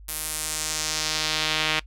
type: tone with band-pass filter sweep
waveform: sawtooth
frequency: 155.56 Hz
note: D#3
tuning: in tune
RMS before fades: -27 dBFS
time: 0.08-1.8 s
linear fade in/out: 10 ms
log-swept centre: 12000 to 2800 Hz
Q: 1.5
effects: noise-tail reverb RT60 0.1 s tail -21 dB re dry + added 50 Hz sine -42 dBFS peak until 1.86 s